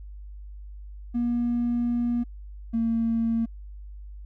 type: tone pair in turn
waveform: triangle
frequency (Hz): 239 / 228.3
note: A#3 / A#3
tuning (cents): +43 / -36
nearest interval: minor second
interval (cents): 79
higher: first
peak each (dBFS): -19 / -18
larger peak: second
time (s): 1.14-2.24 / 2.73-3.46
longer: first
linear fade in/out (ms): 20
effects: tanh soft clip ceiling -19 dBFS + added 50 Hz sine -38 dBFS peak until 4.25 s